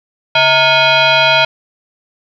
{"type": "tone with frequency modulation", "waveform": "sine", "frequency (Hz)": 920, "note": "A#5", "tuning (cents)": -23, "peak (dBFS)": -7, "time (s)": [0.35, 1.45], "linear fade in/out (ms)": 5, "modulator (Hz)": 781, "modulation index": 3.6, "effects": ["8-bit"]}